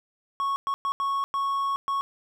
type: tone bursts at uneven times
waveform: triangle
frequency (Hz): 1105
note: C#6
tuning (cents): -6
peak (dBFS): -22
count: 6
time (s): 0.4-0.56 / 0.67-0.74 / 0.85-0.92 / 1-1.24 / 1.34-1.76 / 1.88-2.01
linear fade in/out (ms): 0
effects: none